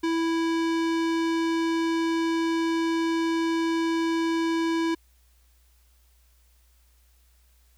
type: tone with low-pass filter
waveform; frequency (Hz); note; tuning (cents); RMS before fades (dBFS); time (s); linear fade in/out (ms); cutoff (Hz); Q
square; 329.6; E4; 0; -25; 0.03-4.95; 10; 5400; 0.65
effects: added 60 Hz sine -58 dBFS peak until 7.77 s + white hiss -66 dBFS RMS until 7.77 s